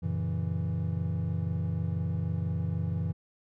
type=chord; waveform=triangle; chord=F# dominant seventh; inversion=none; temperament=equal; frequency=92.5 / 116.54 / 138.59 / 164.81 Hz; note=F#2 / A#2 / C#3 / E3; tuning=0 / 0 / 0 / 0 cents; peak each=-30 / -34 / -36 / -30 dBFS; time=0.02-3.13 s; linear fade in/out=20 ms; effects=none